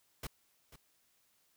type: noise with echo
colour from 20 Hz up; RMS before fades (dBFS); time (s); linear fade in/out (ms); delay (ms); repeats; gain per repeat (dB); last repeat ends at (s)
pink; -41; 0.23-0.27; 5; 490; 1; -14; 0.76
effects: white hiss -73 dBFS RMS until 1.56 s